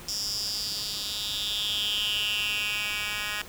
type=tone with high-pass filter sweep; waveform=10% pulse; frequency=208.7 Hz; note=G#3; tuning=9 cents sharp; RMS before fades=-30 dBFS; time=0.08-3.42 s; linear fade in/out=5 ms; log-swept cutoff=5500 to 2000 Hz; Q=5.9; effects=pink hiss -45 dBFS RMS until 3.48 s